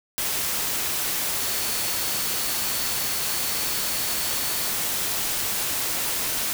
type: tone in noise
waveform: sine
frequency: 4435 Hz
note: C#8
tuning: in tune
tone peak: -36 dBFS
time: 1.4-4.68 s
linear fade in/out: 0 ms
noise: white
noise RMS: -26 dBFS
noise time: 0.18-6.53 s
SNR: -13 dB
effects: none